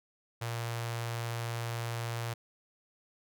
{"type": "tone with notch filter", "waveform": "sawtooth", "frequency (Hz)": 116.54, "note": "A#2", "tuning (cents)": 0, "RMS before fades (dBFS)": -36, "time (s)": [0.41, 2.34], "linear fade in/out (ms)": 10, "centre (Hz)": 250, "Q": 0.55, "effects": []}